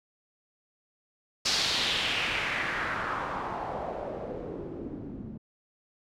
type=noise with low-pass filter sweep; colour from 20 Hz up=white; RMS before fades=-32 dBFS; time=1.45-5.38 s; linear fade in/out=10 ms; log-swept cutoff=5000 to 210 Hz; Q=2.5; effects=none